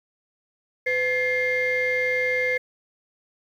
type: tone cluster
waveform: sine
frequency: 505 / 1725 / 2111 Hz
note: B4 / A6 / C7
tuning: +39 / -35 / +15 cents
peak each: -24 / -28 / -22 dBFS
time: 0.86-2.58 s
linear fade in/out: 10 ms
effects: tanh soft clip ceiling -15 dBFS + 9-bit